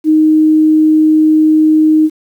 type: tone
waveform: sine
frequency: 311.1 Hz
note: D#4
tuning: in tune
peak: -5 dBFS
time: 0.04-2.1 s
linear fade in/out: 50 ms
effects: 7-bit